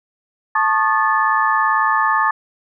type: tone cluster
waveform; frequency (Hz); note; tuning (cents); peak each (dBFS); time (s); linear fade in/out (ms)
sine; 880 / 1100 / 1218 / 1740; A5 / C#6 / D#6 / A6; 0 / -14 / -37 / -20; -19; 0.55-2.31; 5
effects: none